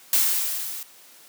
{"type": "noise with level ramp", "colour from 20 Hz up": "blue", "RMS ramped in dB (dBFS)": [-18, -35], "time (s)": [0.13, 0.83], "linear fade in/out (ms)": 2, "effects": ["white hiss -50 dBFS RMS until 1.28 s", "high-pass 200 Hz 12 dB/octave"]}